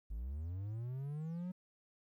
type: linear sweep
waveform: triangle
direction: up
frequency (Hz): 49 to 185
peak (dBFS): -37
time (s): 0.1-1.52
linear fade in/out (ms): 10
effects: 13-bit